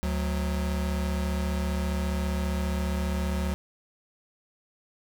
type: tone pair together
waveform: square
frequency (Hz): 72.74 / 183.3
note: D2 / F#3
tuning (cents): -16 / -16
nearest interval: octave + major third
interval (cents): 1600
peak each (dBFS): -28 / -32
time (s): 0.03-3.54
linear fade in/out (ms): 0
effects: none